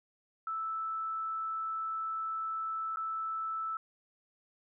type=tone with dropouts; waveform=sine; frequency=1316 Hz; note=E6; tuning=3 cents flat; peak=-33 dBFS; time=0.47-3.77 s; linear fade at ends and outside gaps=2 ms; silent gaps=2.96-2.97 s; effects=none